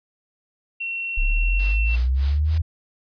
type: tone with pitch glide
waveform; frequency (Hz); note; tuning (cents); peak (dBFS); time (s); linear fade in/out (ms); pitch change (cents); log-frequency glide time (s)
sine; 2722 to 2699; F7 to E7; -45 to +40; -25; 0.8-1.96; 10; -15; 1.56-1.76
type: linear sweep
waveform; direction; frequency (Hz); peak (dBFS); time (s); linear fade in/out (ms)
sine; up; 31.46 to 82.41; -17; 1.17-2.62; 10
type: noise with tremolo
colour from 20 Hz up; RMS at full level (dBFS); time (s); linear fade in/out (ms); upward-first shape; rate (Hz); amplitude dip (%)
white; -36; 1.59-2.58; 2; sine; 3.3; 100
effects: resampled to 11025 Hz